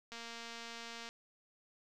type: click train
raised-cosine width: 0.2 ms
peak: -30 dBFS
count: 226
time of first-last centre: 0.12-1.09 s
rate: 232 Hz
effects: none